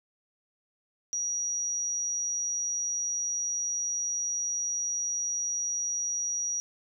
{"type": "tone", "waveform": "sine", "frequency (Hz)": 5770, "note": "F#8", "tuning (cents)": -44, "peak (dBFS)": -28, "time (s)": [1.13, 6.6], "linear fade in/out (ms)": 0, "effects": []}